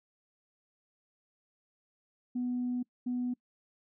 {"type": "tone bursts at uneven times", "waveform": "sine", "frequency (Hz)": 247.2, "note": "B3", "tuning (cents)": 2, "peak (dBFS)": -29, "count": 2, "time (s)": [[2.35, 2.83], [3.06, 3.34]], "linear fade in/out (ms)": 10, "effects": ["noise-tail reverb RT60 0.1 s tail -24 dB re dry", "tanh soft clip ceiling -26 dBFS"]}